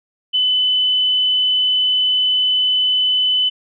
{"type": "tone", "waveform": "sine", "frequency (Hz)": 3012, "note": "F#7", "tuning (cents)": 30, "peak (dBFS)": -13, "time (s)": [0.33, 3.5], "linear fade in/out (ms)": 20, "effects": []}